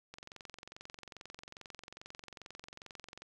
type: click train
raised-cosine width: 0.2 ms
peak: -30 dBFS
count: 70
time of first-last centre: 0.14-3.22 s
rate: 22.4 Hz
effects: none